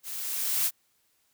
blue noise with level ramp, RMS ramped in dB -38 to -24 dBFS, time 0.03-0.71 s, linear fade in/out 50 ms, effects white hiss -70 dBFS RMS until 1.33 s

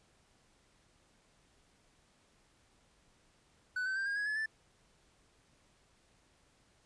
triangle tone with pitch steps, 1495 / 1536.1 / 1578.4 / 1621.9 / 1666.5 / 1712.4 / 1759.5 Hz, F#6 / G6 / G6 / G#6 / G#6 / A6 / A6, +17 / -36 / +11 / -41 / +5 / -47 / 0 cents, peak -31 dBFS, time 3.76-4.46 s, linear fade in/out 5 ms, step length 100 ms, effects pink hiss -69 dBFS RMS until 6.85 s + resampled to 22050 Hz

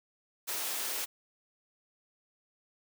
white high-pass noise, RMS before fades -35 dBFS, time 0.47-1.06 s, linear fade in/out 20 ms, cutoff 300 Hz, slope 24 dB/octave, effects none

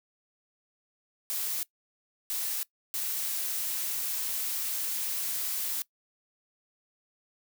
blue noise bursts at uneven times, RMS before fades -32 dBFS, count 3, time 1.3-1.63 / 2.3-2.63 / 2.94-5.82 s, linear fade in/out 0 ms, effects noise-tail reverb RT60 0.1 s tail -21 dB re dry

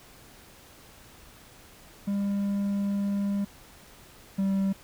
triangle tone pair in turn, 200.4 / 194.58 Hz, G3 / G3, +38 / -13 cents, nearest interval minor second, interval 51 cents, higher first, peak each -23 / -21 dBFS, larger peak second, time 2.07-3.45 / 4.38-4.73 s, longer first, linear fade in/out 10 ms, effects pink hiss -52 dBFS RMS until 4.83 s

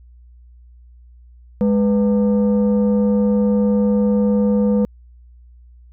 sine tone pair together, 207.7 / 493.9 Hz, G#3 / B4, 0 / 0 cents, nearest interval octave + minor third, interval 1500 cents, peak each -12 / -17 dBFS, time 1.61-4.85 s, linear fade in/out 0 ms, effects tanh soft clip ceiling -10 dBFS + added 60 Hz sine -42 dBFS peak until 5.92 s

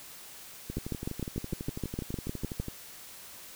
two click trains, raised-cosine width 3 ms, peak -19 / -23 dBFS, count 13 / 25, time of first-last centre 0.77-2.599 / 0.7-2.683 s, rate 6.56 / 12.1 Hz, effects white hiss -48 dBFS RMS until 3.55 s

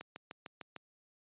click train, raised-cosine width 0.3 ms, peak -28 dBFS, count 6, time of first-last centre 0.01-0.763 s, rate 6.64 Hz, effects high-pass 150 Hz 12 dB/octave + resampled to 8000 Hz

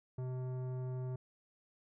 sine tone with tanh clipping, 127.7 Hz, C3, 42 cents flat, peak -39 dBFS, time 0.18-1.16 s, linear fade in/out 5 ms, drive 14 dB, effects none

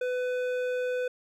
triangle tone with hard clipping, 500 Hz, B4, 21 cents sharp, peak -29 dBFS, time 0.01-1.08 s, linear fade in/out 5 ms, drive 14 dB, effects none

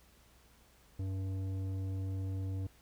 sine tone with tanh clipping, 95.5 Hz, G2, 45 cents flat, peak -36 dBFS, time 0.99-2.67 s, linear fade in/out 5 ms, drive 11 dB, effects added 60 Hz sine -65 dBFS peak until 2.81 s + pink hiss -65 dBFS RMS until 2.81 s

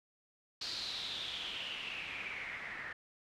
white noise with low-pass filter sweep, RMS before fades -42 dBFS, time 0.61-2.93 s, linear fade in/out 5 ms, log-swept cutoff 4500 to 1800 Hz, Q 6.3, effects none

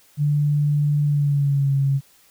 sine tone with pitch glide, 146.83 to 137.79 Hz, D3 to C#3, 0 to -10 cents, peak -16 dBFS, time 0.17-2.01 s, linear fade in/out 50 ms, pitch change -110 cents, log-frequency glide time 1.04-1.73 s, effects white hiss -55 dBFS RMS until 2.3 s

